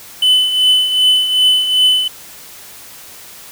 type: tone with tremolo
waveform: triangle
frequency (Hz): 3016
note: F#7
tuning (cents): +32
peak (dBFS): -5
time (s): 0.22-2.08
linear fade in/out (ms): 5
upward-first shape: triangle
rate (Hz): 2.6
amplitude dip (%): 65
effects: white hiss -36 dBFS RMS until 3.51 s